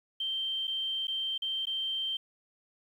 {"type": "tone with dropouts", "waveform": "sine", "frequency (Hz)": 3136, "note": "G7", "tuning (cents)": 0, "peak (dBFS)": -30, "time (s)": [0.2, 2.17], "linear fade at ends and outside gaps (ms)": 5, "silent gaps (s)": [[0.672, 0.677], [1.071, 1.08], [1.379, 1.42], [1.655, 1.669]], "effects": ["10-bit"]}